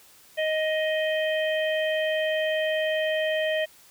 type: harmonic tone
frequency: 625 Hz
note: D#5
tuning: 8 cents sharp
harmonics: 1 / 3 / 4 / 5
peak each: -24 / -30 / -36 / -34 dBFS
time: 0.37-3.66 s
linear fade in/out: 20 ms
effects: white hiss -54 dBFS RMS until 3.9 s